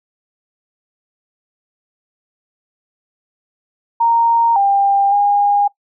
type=tone with pitch steps; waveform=sine; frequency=928 / 796 / 814 Hz; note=A#5 / G5 / G#5; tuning=-8 / +26 / -35 cents; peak=-10 dBFS; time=4-5.68 s; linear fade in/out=10 ms; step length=560 ms; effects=noise-tail reverb RT60 0.1 s tail -19 dB re dry